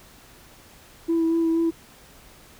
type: tone with vibrato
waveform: sine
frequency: 329.6 Hz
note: E4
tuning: in tune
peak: -17 dBFS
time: 1.08-1.71 s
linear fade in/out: 20 ms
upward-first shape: sine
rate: 4.2 Hz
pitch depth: 17 cents each way
effects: tanh soft clip ceiling -16 dBFS + pink hiss -50 dBFS RMS until 2.59 s